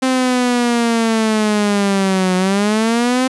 sawtooth linear two-way sweep, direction down then up, 261.6 to 182.3 to 261.6 Hz, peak -9 dBFS, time 0.02-3.28 s, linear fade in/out 10 ms, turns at 2.36 s, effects resampled to 24000 Hz

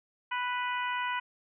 harmonic tone, 493.9 Hz, B4, in tune, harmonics 2 / 3 / 4 / 5 / 6, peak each -32 / -36 / -38 / -40 / -42 dBFS, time 0.31-1.2 s, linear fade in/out 10 ms, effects none

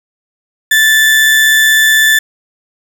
35% pulse tone with amplitude modulation, 1755 Hz, A6, 5 cents flat, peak -3 dBFS, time 0.71-2.19 s, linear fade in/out 5 ms, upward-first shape sine, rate 136 Hz, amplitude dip 25%, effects 7-bit

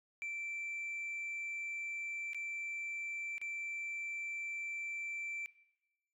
sine tone with dropouts, 2339 Hz, D7, 8 cents flat, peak -36 dBFS, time 0.22-5.46 s, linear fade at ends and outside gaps 0 ms, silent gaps 2.333-2.346 / 3.381-3.415 s, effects noise-tail reverb RT60 0.9 s tail -20 dB re dry + tanh soft clip ceiling -37 dBFS

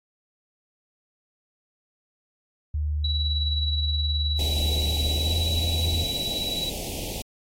sine tone with pitch glide, 75.1 to 81.9 Hz, D2 to E2, +39 to -11 cents, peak -23 dBFS, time 2.74-6.04 s, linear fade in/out 5 ms, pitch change +150 cents, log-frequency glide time 5.14-5.35 s
sine tone with tremolo, 3919 Hz, B7, 14 cents flat, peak -24 dBFS, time 3.04-6.7 s, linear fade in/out 5 ms, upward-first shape triangle, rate 19 Hz, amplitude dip 60%
pink band-stop noise, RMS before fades -33 dBFS, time 4.39-7.22 s, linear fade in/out 2 ms, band 800 to 2400 Hz, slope 48 dB/octave
effects AAC 48 kbps

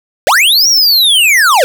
square linear two-way sweep, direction up then down, 461.2 to 5790 to 461.2 Hz, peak -6 dBFS, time 0.27-1.64 s, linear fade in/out 0 ms, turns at 0.68 s, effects none

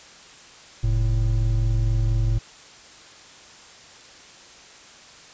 triangle tone pair together, 45.25 / 111.3 Hz, F#1 / A2, -38 / +20 cents, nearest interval octave + major third, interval 1558 cents, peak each -19 dBFS, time 0.83-2.39 s, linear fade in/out 10 ms, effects white hiss -46 dBFS RMS until 5.33 s + resampled to 16000 Hz

